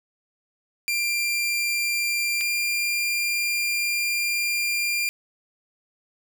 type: tone pair in turn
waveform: sawtooth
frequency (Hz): 2378 / 2393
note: D7 / D7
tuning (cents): +21 / +32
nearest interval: unison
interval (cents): 11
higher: second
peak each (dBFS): -19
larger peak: neither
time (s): 0.88-2.41 / 2.41-5.09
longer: second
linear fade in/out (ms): 0
effects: none